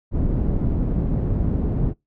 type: low-pass noise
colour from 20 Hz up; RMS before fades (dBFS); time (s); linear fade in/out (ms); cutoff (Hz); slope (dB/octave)
pink; -21; 0.11-1.94; 50; 280; 12
effects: noise-tail reverb RT60 0.2 s tail -26 dB re dry